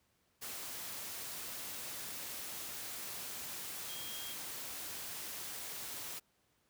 sine tone in noise, 3244 Hz, G#7, 41 cents flat, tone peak -47 dBFS, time 3.88-4.34 s, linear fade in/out 20 ms, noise white, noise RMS -44 dBFS, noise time 0.41-6.2 s, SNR -6 dB, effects pink hiss -75 dBFS RMS until 6.69 s + high-pass 60 Hz 12 dB/octave

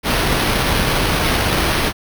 pink noise with sample-and-hold, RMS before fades -17 dBFS, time 0.03-1.93 s, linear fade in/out 50 ms, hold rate 7350 Hz, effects none

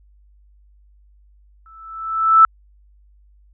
sine tone with exponential growth, 1318.5 Hz, E6, in tune, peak -4 dBFS, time 1.66-2.45 s, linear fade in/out 1 ms, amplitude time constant 170 ms, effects added 50 Hz sine -49 dBFS peak until 3.53 s

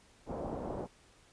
white low-pass noise, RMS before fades -39 dBFS, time 0.26-0.88 s, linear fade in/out 50 ms, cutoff 750 Hz, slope 24 dB/octave, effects pink hiss -63 dBFS RMS until 1.32 s + resampled to 22050 Hz

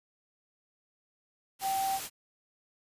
sine tone in noise, 776 Hz, G5, 18 cents flat, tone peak -28 dBFS, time 1.61-2 s, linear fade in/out 50 ms, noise white, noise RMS -38 dBFS, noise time 1.59-2.1 s, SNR +7 dB, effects resampled to 32000 Hz

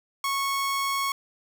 sawtooth tone, 1102 Hz, C#6, 11 cents flat, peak -21 dBFS, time 0.24-1.12 s, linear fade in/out 2 ms, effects none

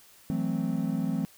triangle chord, F# half-diminished seventh, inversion third, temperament equal, 164.81 / 185 / 220 / 261.6 Hz, E3 / F#3 / A3 / C4, 0 / 0 / 0 / 0 cents, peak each -30 dBFS, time 0.3-1.25 s, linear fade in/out 0 ms, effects white hiss -56 dBFS RMS until 1.37 s

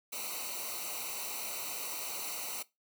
white noise with comb filter, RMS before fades -39 dBFS, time 0.12-2.63 s, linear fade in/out 10 ms, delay 0.59 ms, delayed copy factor -1, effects noise-tail reverb RT60 0.2 s tail -19 dB re dry

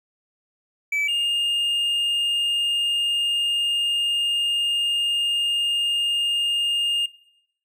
triangle tone pair in turn, 2303 / 2826 Hz, D7 / F7, -34 / +20 cents, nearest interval major third, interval 354 cents, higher second, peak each -19 dBFS, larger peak neither, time 0.92-1.08 / 1.08-7.06 s, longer second, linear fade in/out 5 ms, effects noise-tail reverb RT60 0.8 s tail -19 dB re dry

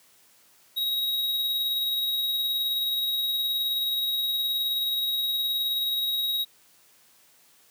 square tone with tremolo, 3808 Hz, A#7, 36 cents sharp, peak -24 dBFS, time 0.76-6.45 s, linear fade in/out 20 ms, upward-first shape sine, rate 19 Hz, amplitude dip 25%, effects white hiss -59 dBFS RMS until 7.7 s + high-pass 100 Hz 12 dB/octave

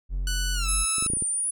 triangle tone, 45.21 Hz, F#1, 39 cents flat, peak -23 dBFS, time 0.09-0.86 s, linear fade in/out 50 ms
10% pulse tone with pitch glide, 1486 to 1308.7 Hz, F#6 to E6, +7 to -13 cents, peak -20 dBFS, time 0.27-1.07 s, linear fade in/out 2 ms, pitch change -220 cents, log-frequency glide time 0.54-0.67 s
sine linear two-way sweep, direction down then up, 10980 to 9020 to 9920 Hz, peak -24 dBFS, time 0.68-1.51 s, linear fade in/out 10 ms, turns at 1.28 s
clicks, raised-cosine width 3 ms, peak -27 / -23 / -21 / -21 / -17 / -27 / -21 dBFS, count 7, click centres 0.983 / 1.025 / 1.063 / 1.101 / 1.135 / 1.17 / 1.223 s
effects none

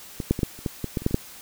clicks, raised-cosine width 3 ms, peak -15 / -6 / -15 / -8 / -29 / -12 / -14 / -11 / -24 / -7 / -20 / -6 dBFS, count 12, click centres 0.202 / 0.31 / 0.391 / 0.432 / 0.59 / 0.662 / 0.843 / 0.972 / 1.02 / 1.064 / 1.11 / 1.144 s, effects white hiss -44 dBFS RMS until 1.41 s

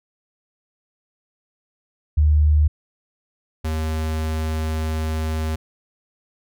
sine / square tone pair in turn, 75.4 / 78.83 Hz, D2 / D#2, +46 / +23 cents, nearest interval minor second, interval 77 cents, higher second, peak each -12 / -22 dBFS, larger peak first, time 2.17-2.68 / 3.64-5.56 s, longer second, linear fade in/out 10 ms, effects none

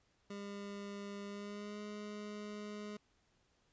25% pulse tone with pitch glide, 201.7 to 208.7 Hz, G3 to G#3, +50 to +9 cents, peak -40 dBFS, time 0.3-2.97 s, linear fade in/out 5 ms, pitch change +59 cents, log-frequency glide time 1.26-1.8 s, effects pink hiss -75 dBFS RMS until 3.72 s + resampled to 16000 Hz

